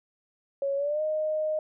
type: tone with pitch glide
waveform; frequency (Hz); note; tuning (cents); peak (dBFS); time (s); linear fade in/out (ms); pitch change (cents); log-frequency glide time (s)
sine; 554.4 to 618.7; C#5 to D#5; 0 to -10; -25; 0.62-1.59; 2; +190; 0.76-1.02
effects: none